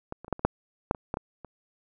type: clicks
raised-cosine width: 1 ms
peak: -20 / -28 / -28 / -12 / -27 / -6 / -7 / -24 / -15 / -17 / -27 dBFS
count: 11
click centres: 0.124 / 0.246 / 0.281 / 0.327 / 0.394 / 0.45 / 0.911 / 0.948 / 1.141 / 1.171 / 1.447 s
effects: none